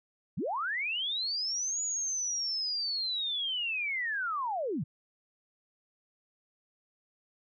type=linear two-way sweep; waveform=sine; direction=up then down; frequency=110 to 6900 to 110 Hz; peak=-30 dBFS; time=0.37-4.84 s; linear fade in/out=10 ms; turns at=1.82 s; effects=none